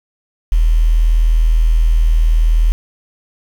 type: tone with quantisation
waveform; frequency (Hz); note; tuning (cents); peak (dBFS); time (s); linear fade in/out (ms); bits
sine; 40.31; E1; -38; -8; 0.52-2.72; 0; 6
effects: none